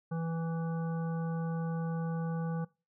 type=harmonic tone; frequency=164.81 Hz; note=E3; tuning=in tune; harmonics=1 / 3 / 5 / 7 / 9; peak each=-32 / -42 / -46 / -49 / -51 dBFS; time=0.11-2.65 s; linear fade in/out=10 ms; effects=noise-tail reverb RT60 0.3 s tail -23 dB re dry